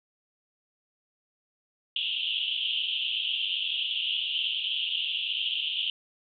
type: band-pass noise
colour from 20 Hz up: pink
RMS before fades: -30 dBFS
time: 1.96-5.9 s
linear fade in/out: 2 ms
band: 2800 to 3400 Hz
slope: 96 dB/octave
effects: none